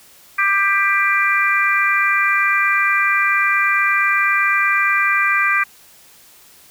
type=harmonic tone; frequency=395.5 Hz; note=G4; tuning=15 cents sharp; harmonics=3 / 4 / 5 / 6; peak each=-19 / -19 / -19 / -19 dBFS; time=0.38-5.64 s; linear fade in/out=10 ms; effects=white hiss -47 dBFS RMS until 6.7 s